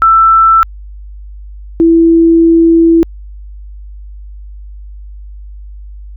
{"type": "tone pair in turn", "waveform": "sine", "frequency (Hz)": [1330, 331.4], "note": ["E6", "E4"], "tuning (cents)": [15, 9], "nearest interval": "2 octaves", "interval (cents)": 2406, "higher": "first", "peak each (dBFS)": -3, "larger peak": "neither", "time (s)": [[0.02, 0.63], [1.8, 3.03]], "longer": "second", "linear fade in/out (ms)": 0, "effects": ["added 50 Hz sine -26 dBFS peak until 6.16 s"]}